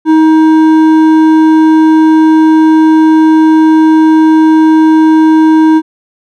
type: tone with hard clipping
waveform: sine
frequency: 315.9 Hz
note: D#4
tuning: 26 cents sharp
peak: -4 dBFS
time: 0.05-5.82 s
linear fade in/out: 50 ms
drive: 8 dB
effects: none